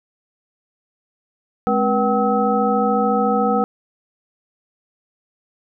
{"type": "tone cluster", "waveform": "sine", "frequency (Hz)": [211, 264.8, 482.8, 764, 1289], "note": ["G#3", "C4", "B4", "G5", "E6"], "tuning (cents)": [28, 21, -39, -45, -39], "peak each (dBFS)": [-20, -26, -20, -20, -23], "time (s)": [1.67, 3.64], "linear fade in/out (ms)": 0, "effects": []}